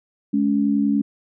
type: tone pair together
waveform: sine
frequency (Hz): 211.2 / 281.9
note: G#3 / C#4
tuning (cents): +29 / +29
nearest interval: perfect fourth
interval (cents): 500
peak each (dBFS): -19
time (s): 0.33-1.02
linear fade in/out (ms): 10
effects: none